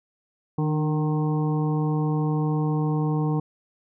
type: harmonic tone with a mistuned harmonic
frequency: 153.6 Hz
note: D#3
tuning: 22 cents flat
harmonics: 1 / 2 / 3 / 5 / 6 / 7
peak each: -22 / -28 / -32 / -36 / -38 / -39 dBFS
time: 0.58-3.4 s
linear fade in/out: 5 ms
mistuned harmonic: 2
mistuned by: -33 cents
effects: none